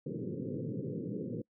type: band-pass noise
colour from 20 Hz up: pink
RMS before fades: -38 dBFS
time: 0.06-1.42 s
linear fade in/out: 5 ms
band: 110 to 510 Hz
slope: 96 dB/octave
effects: noise-tail reverb RT60 0.1 s tail -25 dB re dry